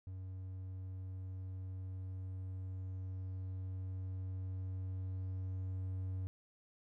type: tone with level ramp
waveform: triangle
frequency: 93.6 Hz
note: F#2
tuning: 20 cents sharp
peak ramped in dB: -41 to -35 dBFS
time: 0.07-6.27 s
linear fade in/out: 0 ms
effects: none